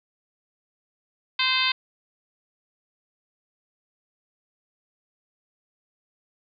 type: harmonic tone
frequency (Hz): 518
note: C5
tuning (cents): -17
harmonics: 2 / 3 / 4 / 5 / 6 / 7 / 8 / 9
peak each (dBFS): -29 / -31 / -28 / -27 / -29 / -26 / -30 / -31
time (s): 1.39-1.72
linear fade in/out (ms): 5
effects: none